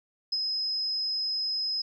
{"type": "tone with ADSR envelope", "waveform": "sine", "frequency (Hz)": 5090, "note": "D#8", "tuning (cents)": 39, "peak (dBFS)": -24, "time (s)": [0.32, 1.82], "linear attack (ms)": 8, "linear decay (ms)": 39, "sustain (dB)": -3, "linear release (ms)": 7, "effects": ["11-bit"]}